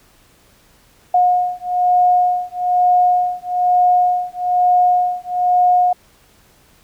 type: beating tone pair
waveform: sine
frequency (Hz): 720 / 721.1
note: F#5 / F#5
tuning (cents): -47 / -45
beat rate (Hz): 1.1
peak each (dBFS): -15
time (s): 1.14-5.93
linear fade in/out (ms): 5
effects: pink hiss -52 dBFS RMS until 6.83 s